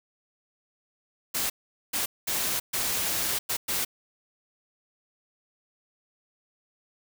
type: noise bursts at uneven times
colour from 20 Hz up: white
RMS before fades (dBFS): -28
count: 6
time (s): 1.34-1.5 / 1.93-2.06 / 2.27-2.6 / 2.73-3.39 / 3.49-3.57 / 3.68-3.85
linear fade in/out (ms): 10
effects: none